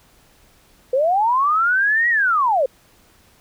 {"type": "linear two-way sweep", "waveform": "sine", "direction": "up then down", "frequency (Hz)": [493.9, 1935, 493.9], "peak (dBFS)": -14, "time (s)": [0.93, 2.66], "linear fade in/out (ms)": 5, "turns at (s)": 2.09, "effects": ["pink hiss -54 dBFS RMS until 3.4 s"]}